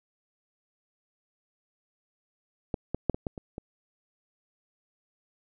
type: clicks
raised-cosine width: 2 ms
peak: -15 / -15 / -9 / -20 / -17 / -25 / -23 dBFS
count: 7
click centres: 2.742 / 2.946 / 3.097 / 3.145 / 3.268 / 3.378 / 3.581 s
effects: none